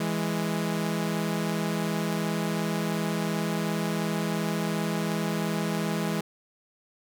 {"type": "tone pair together", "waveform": "sawtooth", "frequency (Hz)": [164.81, 207.6], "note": ["E3", "G#3"], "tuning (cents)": [0, 0], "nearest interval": "major third", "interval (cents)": 400, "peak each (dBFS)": -25, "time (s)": [0, 6.21], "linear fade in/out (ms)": 5, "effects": []}